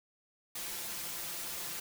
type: noise with comb filter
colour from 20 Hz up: white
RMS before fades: -40 dBFS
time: 0.55-1.8 s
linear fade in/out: 5 ms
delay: 5.8 ms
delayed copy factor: +0.95
effects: none